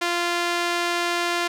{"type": "tone with band-pass filter", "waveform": "sawtooth", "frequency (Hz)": 346.8, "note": "F4", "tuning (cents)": -12, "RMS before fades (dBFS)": -24, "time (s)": [0.01, 1.48], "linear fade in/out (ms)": 10, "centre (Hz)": 2500, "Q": 0.5, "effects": []}